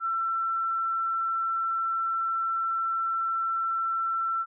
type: tone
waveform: sine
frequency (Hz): 1343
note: E6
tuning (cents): +32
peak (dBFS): -25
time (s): 0-4.46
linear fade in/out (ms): 50
effects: none